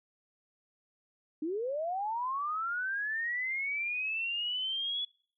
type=linear sweep; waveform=sine; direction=up; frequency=293.7 to 3412 Hz; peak=-31 dBFS; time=1.42-5.05 s; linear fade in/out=5 ms; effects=noise-tail reverb RT60 0.5 s tail -25 dB re dry